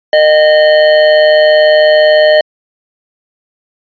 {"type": "tone with amplitude modulation", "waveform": "square", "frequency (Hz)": 613, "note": "D#5", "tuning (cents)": -26, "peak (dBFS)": -3, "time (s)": [0.13, 2.41], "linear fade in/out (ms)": 2, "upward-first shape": "sine", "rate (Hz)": 154, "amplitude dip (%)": 40, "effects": ["resampled to 11025 Hz"]}